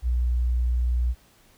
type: tone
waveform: sine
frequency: 60.7 Hz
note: B1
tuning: 29 cents flat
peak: -20 dBFS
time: 0.02-1.15 s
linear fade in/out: 50 ms
effects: pink hiss -58 dBFS RMS until 1.57 s